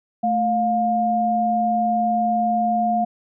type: tone pair together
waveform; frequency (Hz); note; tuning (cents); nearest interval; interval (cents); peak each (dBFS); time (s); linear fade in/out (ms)
sine; 220 / 707.8; A3 / F5; 0 / +23; octave + minor sixth; 2023; -23 / -18; 0.23-3.05; 10
effects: none